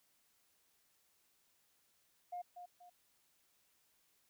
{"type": "tone with echo", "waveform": "sine", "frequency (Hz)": 711, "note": "F5", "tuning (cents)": 31, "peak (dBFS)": -40, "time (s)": [2.32, 2.42], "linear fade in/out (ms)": 10, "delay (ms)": 240, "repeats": 2, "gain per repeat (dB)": -8, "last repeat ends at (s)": 2.9, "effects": ["tanh soft clip ceiling -36 dBFS", "white hiss -75 dBFS RMS until 4.29 s"]}